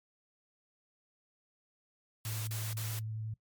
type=noise bursts; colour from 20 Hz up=white; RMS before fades=-42 dBFS; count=3; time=2.25-2.99 s; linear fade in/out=0 ms; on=220 ms; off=40 ms
type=tone with vibrato; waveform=sine; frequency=109.6 Hz; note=A2; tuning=6 cents flat; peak=-36 dBFS; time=2.25-3.34 s; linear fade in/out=5 ms; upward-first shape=sine; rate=11 Hz; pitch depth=11 cents each way
effects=noise-tail reverb RT60 0.1 s tail -20 dB re dry + MP3 96 kbps